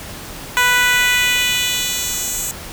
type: tone with high-pass filter sweep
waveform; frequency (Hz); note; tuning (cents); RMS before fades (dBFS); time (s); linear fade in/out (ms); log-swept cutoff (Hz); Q
10% pulse; 493.9; B4; 0; -17; 0.57-2.51; 0; 1100 to 7700; 1.4
effects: pink hiss -32 dBFS RMS until 2.72 s